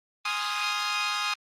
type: chord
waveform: 15% pulse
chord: F minor seventh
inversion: first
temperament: equal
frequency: 830.6 / 1046.5 / 1244.5 / 1396.9 Hz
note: Ab5 / C6 / Eb6 / F6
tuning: 0 / 0 / 0 / 0 cents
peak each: -28 / -28 / -22 / -28 dBFS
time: 0.25-1.34 s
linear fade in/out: 5 ms
effects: low-pass 7000 Hz 12 dB/octave + Opus 24 kbps